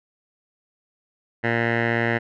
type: tone with low-pass filter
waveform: 10% pulse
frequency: 116.54 Hz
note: A#2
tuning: in tune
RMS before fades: -22 dBFS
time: 1.43-2.19 s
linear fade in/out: 20 ms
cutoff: 2000 Hz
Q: 4.3
effects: none